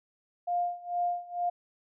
sine tone with tremolo, 704 Hz, F5, 14 cents sharp, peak -25 dBFS, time 0.47-1.5 s, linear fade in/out 10 ms, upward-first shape sine, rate 2.2 Hz, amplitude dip 90%, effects none

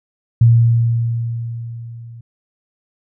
sine tone with level ramp, 116.54 Hz, A#2, in tune, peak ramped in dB -5 to -33 dBFS, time 0.41-2.21 s, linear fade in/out 5 ms, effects none

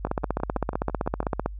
two click trains, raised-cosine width 1 ms, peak -10 / -19 dBFS, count 23 / 8, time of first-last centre 0.05-1.46 / 0.07-1.229 s, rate 15.6 / 6.04 Hz, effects added 50 Hz sine -34 dBFS peak until 1.59 s

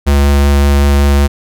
square tone with vibrato, 70.7 Hz, C#2, 35 cents sharp, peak -7 dBFS, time 0.06-1.28 s, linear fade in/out 20 ms, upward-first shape sine, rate 5.3 Hz, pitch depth 9 cents each way, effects none

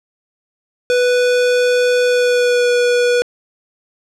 square tone with pitch glide, 493.8 to 487 Hz, B4 to B4, 0 to -24 cents, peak -12 dBFS, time 0.9-3.22 s, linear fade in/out 0 ms, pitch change -24 cents, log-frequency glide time 2.05-2.71 s, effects low-pass 7000 Hz 12 dB/octave

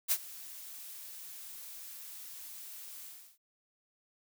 blue noise with ADSR envelope, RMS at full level -27 dBFS, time 0.08-3.38 s, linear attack 37 ms, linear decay 55 ms, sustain -20 dB, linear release 350 ms, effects none

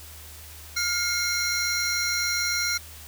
square tone cluster, 1413 / 2151 / 4119 / 5690 Hz, F6 / C7 / C8 / F8, +20 / +47 / -28 / +31 cents, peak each -30 dBFS, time 0.76-2.78 s, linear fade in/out 10 ms, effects added 77 Hz sine -45 dBFS peak until 3.07 s + white hiss -45 dBFS RMS until 3.07 s

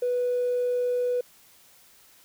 triangle tone with tanh clipping, 492.6 Hz, B4, 5 cents flat, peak -22 dBFS, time 0.02-1.21 s, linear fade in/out 5 ms, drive 1 dB, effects white hiss -56 dBFS RMS until 2.24 s

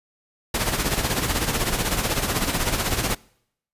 pink noise with tremolo, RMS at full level -21 dBFS, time 0.54-3.15 s, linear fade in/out 5 ms, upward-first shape sine, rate 16 Hz, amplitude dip 60%, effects noise-tail reverb RT60 0.7 s tail -24 dB re dry + resampled to 32000 Hz

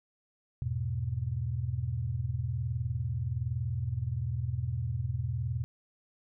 sine chord, E major, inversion none, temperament equal, 82.41 / 103.83 / 123.47 Hz, E2 / G#2 / B2, 0 / 0 / 0 cents, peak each -36 / -36 / -32 dBFS, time 0.62-5.64 s, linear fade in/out 0 ms, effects none

